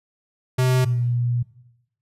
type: tone pair in turn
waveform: square / sine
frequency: 128 / 120.82 Hz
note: C3 / B2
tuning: -38 / -38 cents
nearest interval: minor second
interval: 100 cents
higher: first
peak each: -17 / -19 dBFS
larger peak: first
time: 0.58-0.85 / 0.85-1.43 s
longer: second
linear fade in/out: 10 ms
effects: noise-tail reverb RT60 0.9 s tail -18 dB re dry + resampled to 32000 Hz